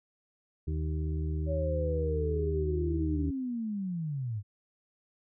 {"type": "harmonic tone", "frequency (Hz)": 77.78, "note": "D#2", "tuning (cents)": 0, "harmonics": [1, 2, 4, 5], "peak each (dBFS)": [-30, -36, -42, -44], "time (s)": [0.67, 3.31], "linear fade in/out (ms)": 10}
{"type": "linear sweep", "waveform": "sine", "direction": "down", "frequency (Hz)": [568, 97], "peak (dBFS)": -31, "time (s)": [1.46, 4.43], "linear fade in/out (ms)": 50}
{"effects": []}